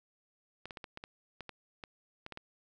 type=clicks; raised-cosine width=0.3 ms; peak=-27 dBFS; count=12; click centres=0.656 / 0.708 / 0.772 / 0.842 / 0.974 / 1.039 / 1.407 / 1.493 / 1.838 / 2.264 / 2.323 / 2.374 s; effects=none